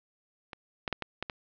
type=clicks; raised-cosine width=0.3 ms; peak=-24 / -15 / -13 / -17 / -16 / -19 dBFS; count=6; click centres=0.532 / 0.878 / 0.927 / 1.023 / 1.226 / 1.298 s; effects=low-pass 5000 Hz 12 dB/octave